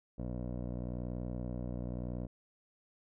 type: tone with low-pass filter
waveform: 15% pulse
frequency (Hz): 60.9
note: B1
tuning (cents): -24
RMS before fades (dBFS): -39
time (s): 0.18-2.27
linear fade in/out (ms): 10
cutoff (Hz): 490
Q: 1.6
effects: none